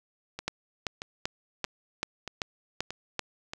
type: two click trains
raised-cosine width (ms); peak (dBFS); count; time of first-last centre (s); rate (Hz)
0.2; -12 / -19; 8 / 6; 0.48-3.193 / 0.39-3.535; 2.58 / 1.59
effects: none